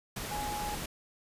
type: tone in noise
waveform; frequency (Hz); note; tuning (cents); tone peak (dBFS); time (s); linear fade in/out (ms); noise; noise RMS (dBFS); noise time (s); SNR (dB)
sine; 834; G#5; +7; -35; 0.31-0.75; 5; pink; -38; 0.16-0.86; 0
effects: resampled to 32000 Hz